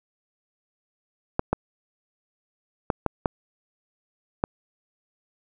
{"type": "clicks", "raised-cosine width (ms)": 1, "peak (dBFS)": -7, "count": 6, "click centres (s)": [1.394, 1.53, 2.902, 3.063, 3.258, 4.439], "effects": []}